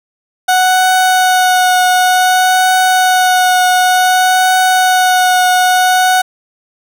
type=tone with vibrato; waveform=30% pulse; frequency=738 Hz; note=F#5; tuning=5 cents flat; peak=-5 dBFS; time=0.48-6.22 s; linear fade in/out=10 ms; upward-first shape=triangle; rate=0.55 Hz; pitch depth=16 cents each way; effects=none